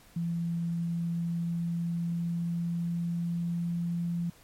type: tone with pitch glide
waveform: sine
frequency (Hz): 169.1 to 171.36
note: E3 to F3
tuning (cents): +44 to -33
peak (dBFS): -28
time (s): 0.16-4.3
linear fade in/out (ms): 5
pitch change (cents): +23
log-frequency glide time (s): 0.72-4.02
effects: pink hiss -58 dBFS RMS until 4.43 s + MP3 64 kbps